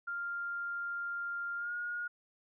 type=tone with pitch glide; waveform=sine; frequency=1396.9 to 1433.7 Hz; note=F6 to F6; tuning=0 to +45 cents; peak=-35 dBFS; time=0.07-2.08 s; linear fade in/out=10 ms; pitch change=+45 cents; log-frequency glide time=1.57-1.73 s; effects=none